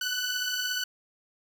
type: beating tone pair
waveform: 15% pulse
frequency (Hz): 1480 / 1497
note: F#6 / F#6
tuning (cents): 0 / +20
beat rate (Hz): 17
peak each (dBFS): -27 / -23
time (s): 0.01-0.84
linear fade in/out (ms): 5
effects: none